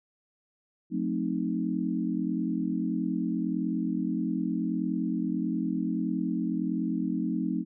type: chord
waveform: sine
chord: F# diminished seventh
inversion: none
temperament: equal with one note detuned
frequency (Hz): 180.67 / 220 / 261.6 / 311.1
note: F#3 / A3 / C4 / Eb4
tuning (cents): -41 / 0 / 0 / 0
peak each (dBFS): -32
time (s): 0.9-7.65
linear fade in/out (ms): 50
effects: none